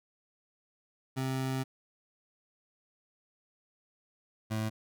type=tone pair in turn; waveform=25% pulse; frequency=131.8 / 109.37 Hz; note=C3 / A2; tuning=+13 / -10 cents; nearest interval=minor third; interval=323 cents; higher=first; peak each=-27 dBFS; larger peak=neither; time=1.16-1.64 / 4.5-4.7 s; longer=first; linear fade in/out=20 ms; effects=none